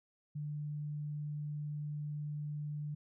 sine tone, 148.5 Hz, D3, 20 cents sharp, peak -37 dBFS, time 0.35-2.95 s, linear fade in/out 10 ms, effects none

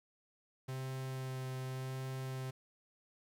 45% pulse tone with vibrato, 130.81 Hz, C3, in tune, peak -39 dBFS, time 0.68-2.51 s, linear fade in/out 10 ms, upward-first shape sine, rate 0.87 Hz, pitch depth 11 cents each way, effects 11-bit

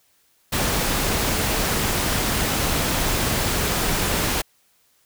pink noise, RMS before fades -22 dBFS, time 0.52-4.42 s, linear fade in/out 10 ms, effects white hiss -62 dBFS RMS until 5.05 s

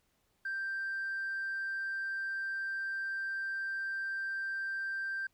triangle tone with tanh clipping, 1573 Hz, G6, 6 cents sharp, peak -34 dBFS, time 0.45-5.27 s, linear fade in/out 5 ms, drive 5 dB, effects pink hiss -75 dBFS RMS until 5.33 s

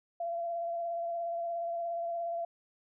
sine tone with vibrato, 681 Hz, F5, 44 cents flat, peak -32 dBFS, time 0.2-2.45 s, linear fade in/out 5 ms, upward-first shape sine, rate 17 Hz, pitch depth 20 cents each way, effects none

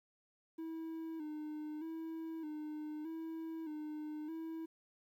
triangle tone with vibrato, 313.8 Hz, D#4, 15 cents sharp, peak -39 dBFS, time 0.58-4.66 s, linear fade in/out 10 ms, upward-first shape square, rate 0.81 Hz, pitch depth 57 cents each way, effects 12-bit

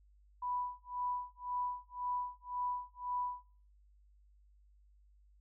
sine tone with tremolo, 987.8 Hz, B5, in tune, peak -33 dBFS, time 0.42-3.46 s, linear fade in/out 5 ms, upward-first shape sine, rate 1.9 Hz, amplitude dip 100%, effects noise-tail reverb RT60 0.4 s tail -19 dB re dry + added 50 Hz sine -62 dBFS peak until 5.4 s

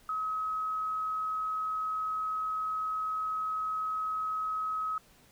sine tone, 1276 Hz, D#6, 43 cents sharp, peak -30 dBFS, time 0.09-4.98 s, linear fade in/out 2 ms, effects pink hiss -61 dBFS RMS until 5.31 s

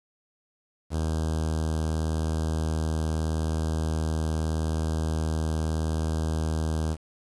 sawtooth tone with notch filter, 79.2 Hz, D#2, 31 cents sharp, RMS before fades -27 dBFS, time 0.9-6.97 s, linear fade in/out 50 ms, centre 2100 Hz, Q 0.59, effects resampled to 24000 Hz + 8-bit

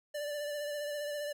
square tone with vibrato, 587 Hz, D5, 1 cent flat, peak -36 dBFS, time 0.14-1.33 s, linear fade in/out 10 ms, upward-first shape sine, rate 15 Hz, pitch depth 26 cents each way, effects none

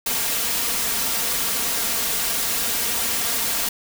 white noise with comb filter, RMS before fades -23 dBFS, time 0.06-3.69 s, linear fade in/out 5 ms, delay 4.3 ms, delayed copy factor +0.5, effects none

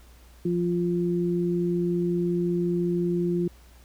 sine tone pair together, 174.5 / 349 Hz, F3 / F4, -1 / -1 cents, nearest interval octave, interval 1200 cents, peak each -25 / -25 dBFS, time 0.45-3.48 s, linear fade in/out 5 ms, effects added 60 Hz sine -50 dBFS peak until 3.84 s + pink hiss -57 dBFS RMS until 3.84 s

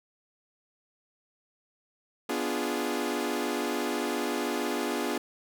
sawtooth chord, B diminished seventh, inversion none, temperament equal, 246.9 / 293.7 / 349.2 / 415.3 Hz, B3 / D4 / F4 / Ab4, 0 / 0 / 0 / 0 cents, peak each -30 dBFS, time 2.29-5.18 s, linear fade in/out 5 ms, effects none

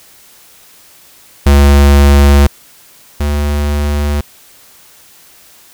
square tone pair in turn, 70.8 / 73.04 Hz, C#2 / D2, +37 / -9 cents, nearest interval minor second, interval 54 cents, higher second, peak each -4 / -12 dBFS, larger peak first, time 1.46-2.47 / 3.2-4.21 s, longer neither, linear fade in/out 5 ms, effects white hiss -42 dBFS RMS until 5.73 s

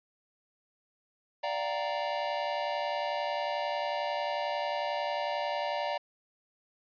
square chord, G minor seventh, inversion second, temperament equal with one note detuned, 587.3 / 698.5 / 769.6 / 932.3 Hz, D5 / F5 / G5 / Bb5, 0 / 0 / -32 / 0 cents, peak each -35 / -38 / -39 / -36 dBFS, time 1.43-5.98 s, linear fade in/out 10 ms, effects resampled to 11025 Hz

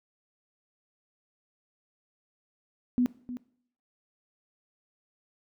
sine tone with echo, 246.9 Hz, B3, in tune, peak -21 dBFS, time 2.98-3.06 s, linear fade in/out 0 ms, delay 310 ms, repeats 1, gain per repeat -13 dB, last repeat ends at 3.37 s, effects noise-tail reverb RT60 0.6 s tail -19 dB re dry

